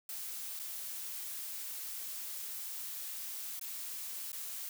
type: noise with dropouts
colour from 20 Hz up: blue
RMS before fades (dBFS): -42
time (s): 0.09-4.69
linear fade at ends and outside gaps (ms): 2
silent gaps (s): 0.592-0.596 / 3.595-3.612 / 4.319-4.329
effects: none